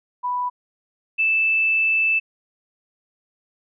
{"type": "tone pair in turn", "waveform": "sine", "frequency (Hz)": [987.8, 2637], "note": ["B5", "E7"], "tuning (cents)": [0, 0], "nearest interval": "octave + perfect fourth", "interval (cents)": 1700, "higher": "second", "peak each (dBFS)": [-21, -16], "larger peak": "second", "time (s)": [[0.23, 0.5], [1.18, 2.2]], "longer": "second", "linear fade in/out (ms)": 20, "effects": []}